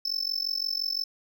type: tone with amplitude modulation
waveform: triangle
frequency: 5274 Hz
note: E8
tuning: in tune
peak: -22 dBFS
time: 0.05-1.04 s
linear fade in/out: 5 ms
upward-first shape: sine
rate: 45.8 Hz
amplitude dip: 95%
effects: none